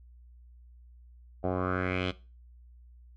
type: tone with low-pass filter sweep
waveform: 10% pulse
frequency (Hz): 91.8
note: F#2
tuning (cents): -13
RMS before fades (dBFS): -30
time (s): 1.43-2.12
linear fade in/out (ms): 20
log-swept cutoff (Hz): 700 to 3500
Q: 3.5
effects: noise-tail reverb RT60 0.3 s tail -18 dB re dry + added 60 Hz sine -51 dBFS peak until 3.16 s